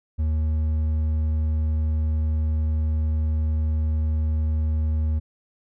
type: tone with hard clipping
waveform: triangle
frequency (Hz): 77.78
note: D#2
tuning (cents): 0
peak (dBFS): -21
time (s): 0.18-5.2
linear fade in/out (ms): 20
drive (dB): 7
effects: none